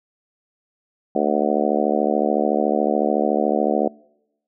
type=harmonic tone; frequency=73.8 Hz; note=D2; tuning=9 cents sharp; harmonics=3 / 4 / 5 / 6 / 7 / 8 / 9 / 10; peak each=-25 / -25 / -25 / -25 / -25 / -25 / -25 / -25 dBFS; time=1.15-3.88 s; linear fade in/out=5 ms; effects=noise-tail reverb RT60 0.9 s tail -26 dB re dry

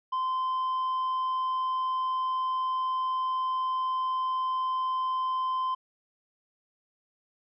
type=tone with tanh clipping; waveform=sine; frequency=1034 Hz; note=C6; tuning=21 cents flat; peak=-27 dBFS; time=0.12-5.75 s; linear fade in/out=10 ms; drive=3 dB; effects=none

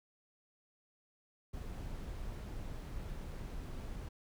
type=noise; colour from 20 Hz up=brown; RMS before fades=-43 dBFS; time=1.53-4.09 s; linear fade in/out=10 ms; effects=none

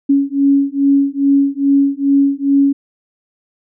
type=beating tone pair; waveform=sine; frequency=277.2 / 279.6 Hz; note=C#4 / C#4; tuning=0 / +15 cents; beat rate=2.4 Hz; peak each=-13 dBFS; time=0.09-2.73 s; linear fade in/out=10 ms; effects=none

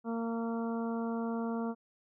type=harmonic tone; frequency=229.7 Hz; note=A#3; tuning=25 cents flat; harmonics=1 / 2 / 3 / 4 / 5 / 6; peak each=-33 / -39 / -43 / -45 / -47 / -49 dBFS; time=0.04-1.75 s; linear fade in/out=50 ms; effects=none

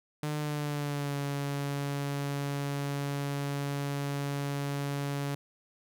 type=tone with pitch glide; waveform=sawtooth; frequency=150 to 141.58 Hz; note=D3 to C#3; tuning=+37 to +37 cents; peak=-27 dBFS; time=0.23-5.35 s; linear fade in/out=2 ms; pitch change=-100 cents; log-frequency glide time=0.38-1.17 s; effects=11-bit

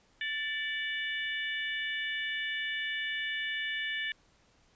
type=harmonic tone with a mistuned harmonic; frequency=588 Hz; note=D5; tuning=2 cents sharp; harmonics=3 / 4 / 5 / 6; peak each=-34 / -39 / -39 / -42 dBFS; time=0.21-4.12 s; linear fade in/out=2 ms; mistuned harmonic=4; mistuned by=-43 cents; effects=pink hiss -66 dBFS RMS until 4.75 s + resampled to 16000 Hz

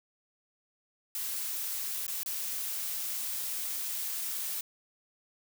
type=noise with dropouts; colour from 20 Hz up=blue; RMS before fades=-35 dBFS; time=1.15-4.61 s; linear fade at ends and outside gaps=2 ms; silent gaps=2.067-2.079 / 2.233-2.26 s; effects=none

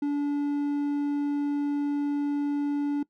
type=tone; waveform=triangle; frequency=288.3 Hz; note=D4; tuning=32 cents flat; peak=-22 dBFS; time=0.02-3.03 s; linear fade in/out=5 ms; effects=noise-tail reverb RT60 0.1 s tail -21 dB re dry

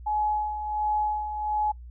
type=tone with tremolo; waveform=sine; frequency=846 Hz; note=G#5; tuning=32 cents sharp; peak=-22 dBFS; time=0.06-1.72 s; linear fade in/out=10 ms; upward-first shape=sine; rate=1.4 Hz; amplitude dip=60%; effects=noise-tail reverb RT60 0.1 s tail -23 dB re dry + added 60 Hz sine -40 dBFS peak until 1.9 s

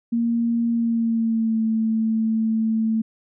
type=tone with pitch glide; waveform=sine; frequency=233.1 to 222.1 Hz; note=A#3 to A3; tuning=0 to +16 cents; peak=-18 dBFS; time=0.12-3.02 s; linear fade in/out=10 ms; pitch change=-84 cents; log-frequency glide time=0.71-1.62 s; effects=none

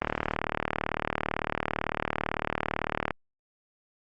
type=click train; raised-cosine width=0.5 ms; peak=-11 dBFS; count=118; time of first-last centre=0.02-3.107 s; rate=37.9 Hz; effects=Opus 32 kbps

